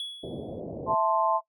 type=tone with exponential decay; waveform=triangle; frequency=3375 Hz; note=G#7; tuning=27 cents sharp; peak=-28 dBFS; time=0-0.6 s; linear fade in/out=1 ms; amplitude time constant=130 ms
type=low-pass noise; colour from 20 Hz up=white; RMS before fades=-36 dBFS; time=0.23-0.95 s; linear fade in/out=10 ms; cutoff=630 Hz; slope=48 dB/octave
type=chord; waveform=sine; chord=A minor; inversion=second; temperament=equal; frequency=659.3 / 880 / 1046.5 Hz; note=E5 / A5 / C6; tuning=0 / 0 / 0 cents; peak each=-26 dBFS; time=0.86-1.41 s; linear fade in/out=50 ms
effects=noise-tail reverb RT60 0.1 s tail -19 dB re dry + high-pass 80 Hz 12 dB/octave